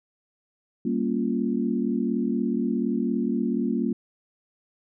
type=chord; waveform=sine; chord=G half-diminished seventh; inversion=none; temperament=equal; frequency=196 / 233.1 / 277.2 / 349.2 Hz; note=G3 / Bb3 / Db4 / F4; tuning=0 / 0 / 0 / 0 cents; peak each=-29 / -25 / -29 / -31 dBFS; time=0.85-3.93 s; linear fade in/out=5 ms; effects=none